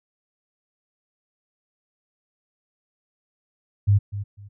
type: tone with echo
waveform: sine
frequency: 101.3 Hz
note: G#2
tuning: 43 cents flat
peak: -13 dBFS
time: 3.87-3.99 s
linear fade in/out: 20 ms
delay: 250 ms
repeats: 2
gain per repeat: -13 dB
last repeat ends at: 4.49 s
effects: none